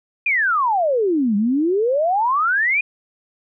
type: exponential two-way sweep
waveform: sine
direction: down then up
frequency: 2489 to 197.2 to 2489 Hz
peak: -15 dBFS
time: 0.26-2.81 s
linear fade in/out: 5 ms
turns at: 1.36 s
effects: none